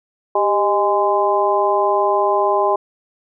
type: harmonic tone with a mistuned harmonic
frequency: 206.1 Hz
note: G#3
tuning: 13 cents flat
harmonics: 2 / 3 / 4 / 5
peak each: -19 / -19 / -19 / -19 dBFS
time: 0.35-2.76 s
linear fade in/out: 5 ms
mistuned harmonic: 2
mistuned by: -69 cents
effects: none